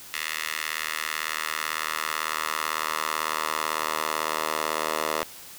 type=tone with high-pass filter sweep; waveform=10% pulse; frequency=78 Hz; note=D#2; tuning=5 cents sharp; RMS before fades=-29 dBFS; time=0.14-5.23 s; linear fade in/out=0 ms; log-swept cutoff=2000 to 690 Hz; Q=1.6; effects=white hiss -44 dBFS RMS until 5.58 s